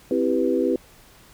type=chord; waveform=sine; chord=C major seventh; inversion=none; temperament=equal; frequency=261.6 / 329.6 / 392 / 493.9 Hz; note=C4 / E4 / G4 / B4; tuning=0 / 0 / 0 / 0 cents; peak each=-24 dBFS; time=0.11-0.76 s; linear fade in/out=2 ms; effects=pink hiss -51 dBFS RMS until 1.33 s